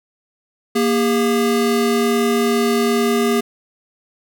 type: tone pair together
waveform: square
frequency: 234.7 / 405.3 Hz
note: A#3 / G#4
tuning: +12 / -42 cents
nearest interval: major sixth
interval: 946 cents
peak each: -18 dBFS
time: 0.75-3.41 s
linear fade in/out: 10 ms
effects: none